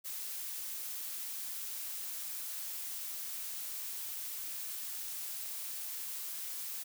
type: noise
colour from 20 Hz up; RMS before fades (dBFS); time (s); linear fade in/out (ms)
blue; -41; 0.04-6.84; 20
effects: none